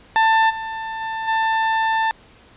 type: tone with level steps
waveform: 30% pulse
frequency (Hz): 890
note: A5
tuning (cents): +20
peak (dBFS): -10 / -23 / -21 / -14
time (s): 0.16-2.11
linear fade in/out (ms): 0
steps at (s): 0.49 / 1 / 1.27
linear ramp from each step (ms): 20
effects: pink hiss -49 dBFS RMS until 2.56 s + resampled to 8000 Hz